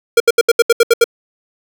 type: tone bursts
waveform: square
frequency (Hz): 466.9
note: A#4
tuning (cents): +3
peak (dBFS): -6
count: 9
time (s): 0.17-1.042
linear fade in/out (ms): 5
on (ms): 32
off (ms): 73
effects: none